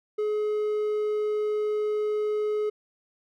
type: tone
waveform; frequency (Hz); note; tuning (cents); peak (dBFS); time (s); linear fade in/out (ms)
triangle; 423.3; G#4; +33; -22; 0.18-2.7; 10
effects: none